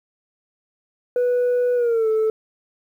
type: tone with pitch glide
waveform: sine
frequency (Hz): 491.7 to 438.1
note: B4 to A4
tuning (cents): -8 to -7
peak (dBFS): -14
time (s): 1.16-2.3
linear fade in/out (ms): 2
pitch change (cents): -199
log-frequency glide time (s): 1.75-2.08
effects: tanh soft clip ceiling -15 dBFS + 9-bit